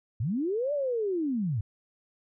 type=linear two-way sweep; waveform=sine; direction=up then down; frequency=92.5 to 597 to 92.5 Hz; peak=-26 dBFS; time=0.2-1.61 s; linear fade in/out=5 ms; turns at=0.73 s; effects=none